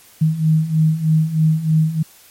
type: beating tone pair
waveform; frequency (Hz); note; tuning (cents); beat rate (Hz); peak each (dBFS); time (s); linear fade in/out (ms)
sine; 155.56 / 158.76; D#3 / D#3; 0 / +35; 3.2; -18 / -14; 0.21-2.03; 10
effects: white hiss -47 dBFS RMS until 2.3 s + MP3 64 kbps